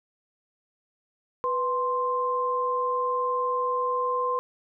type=tone pair together; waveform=sine; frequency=494.7 / 1046.5 Hz; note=B4 / C6; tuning=+3 / 0 cents; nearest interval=octave + minor second; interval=1297 cents; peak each=-28 / -25 dBFS; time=1.44-4.39 s; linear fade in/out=0 ms; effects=none